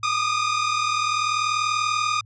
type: tone pair together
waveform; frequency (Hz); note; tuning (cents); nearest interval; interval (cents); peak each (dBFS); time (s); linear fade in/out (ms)
sawtooth; 1204 / 1244.3; D6 / D#6; +43 / 0; minor second; 57; -20; 0.03-2.21; 5
effects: added 108 Hz sine -46 dBFS peak until 2.25 s + resampled to 16000 Hz